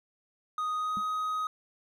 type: tone with pitch glide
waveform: triangle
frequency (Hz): 1244.5 to 1256.8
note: D#6 to D#6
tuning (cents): 0 to +17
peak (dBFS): -27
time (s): 0.58-1.47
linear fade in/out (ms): 2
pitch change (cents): +17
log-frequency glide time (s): 0.76-0.98
type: tone with exponential decay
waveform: sine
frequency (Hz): 203.2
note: G#3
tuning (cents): -38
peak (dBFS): -33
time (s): 0.97-1.05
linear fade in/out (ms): 0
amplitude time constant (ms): 17
effects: none